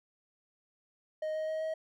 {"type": "tone with pitch steps", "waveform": "triangle", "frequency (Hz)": [622.3, 626.6, 631, 635.4], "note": ["D#5", "D#5", "D#5", "D#5"], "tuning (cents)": [0, 12, 24, 36], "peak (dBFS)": -30, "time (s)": [1.22, 1.74], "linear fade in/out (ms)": 5, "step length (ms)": 130, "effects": []}